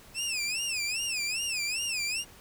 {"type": "tone with vibrato", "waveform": "20% pulse", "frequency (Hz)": 2578, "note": "E7", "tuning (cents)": -39, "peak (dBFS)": -24, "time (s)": [0.14, 2.25], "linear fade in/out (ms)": 50, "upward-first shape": "sine", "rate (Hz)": 2.5, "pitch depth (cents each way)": 170, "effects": ["pink hiss -53 dBFS RMS until 2.4 s"]}